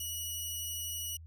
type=tone; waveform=10% pulse; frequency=2922 Hz; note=F#7; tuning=22 cents flat; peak=-28 dBFS; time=0-1.17 s; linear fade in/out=5 ms; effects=added 81 Hz sine -47 dBFS peak until 1.26 s